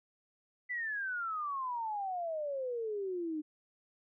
sine exponential sweep, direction down, 2010 to 299 Hz, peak -34 dBFS, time 0.69-3.42 s, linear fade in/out 20 ms, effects none

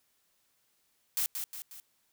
blue noise with echo, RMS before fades -30 dBFS, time 1.17-1.26 s, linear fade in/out 0 ms, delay 180 ms, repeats 3, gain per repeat -6 dB, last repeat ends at 1.8 s, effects white hiss -73 dBFS RMS until 2.12 s

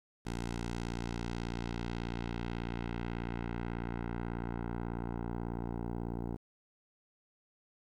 10% pulse tone with low-pass filter sweep, 58.27 Hz, A#1, in tune, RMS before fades -38 dBFS, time 0.25-6.37 s, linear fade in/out 20 ms, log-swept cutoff 8800 to 660 Hz, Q 1, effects 11-bit

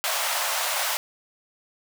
pink high-pass noise, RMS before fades -26 dBFS, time 0.04-0.97 s, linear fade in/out 0 ms, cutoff 600 Hz, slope 48 dB/octave, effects none

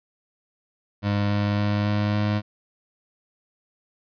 25% pulse tone with pitch steps, 102.1 / 102.69 / 103.29 / 103.88 / 104.49 Hz, G#2 / G#2 / G#2 / G#2 / G#2, -29 / -19 / -9 / +1 / +11 cents, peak -17 dBFS, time 1.02-2.42 s, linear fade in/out 50 ms, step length 280 ms, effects resampled to 11025 Hz

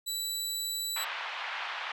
20% pulse tone, 3951 Hz, B7, in tune, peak -26 dBFS, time 0.06-1.05 s, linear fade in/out 20 ms
pink band-pass noise, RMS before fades -37 dBFS, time 0.96-1.92 s, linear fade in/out 5 ms, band 850 to 3400 Hz, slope 24 dB/octave
effects none

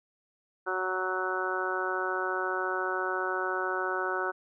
harmonic tone, 185.8 Hz, F#3, 7 cents sharp, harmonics 2 / 3 / 4 / 5 / 6 / 7 / 8, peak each -34 / -38 / -38 / -38 / -39 / -35 / -33 dBFS, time 0.66-4.32 s, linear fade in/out 20 ms, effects none

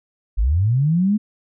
sine linear sweep, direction up, 43.88 to 217.8 Hz, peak -14 dBFS, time 0.37-1.18 s, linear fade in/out 20 ms, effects none

